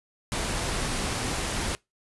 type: noise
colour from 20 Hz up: pink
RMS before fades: -29 dBFS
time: 0.32-1.75 s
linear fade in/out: 0 ms
effects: noise-tail reverb RT60 0.2 s tail -24 dB re dry + resampled to 24000 Hz